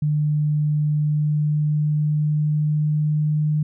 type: tone with pitch glide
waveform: sine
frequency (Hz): 150 to 151.83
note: D3 to D#3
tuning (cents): +37 to -42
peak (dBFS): -17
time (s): 0.02-3.63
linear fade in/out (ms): 5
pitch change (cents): +21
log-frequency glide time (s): 1.01-3.52
effects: none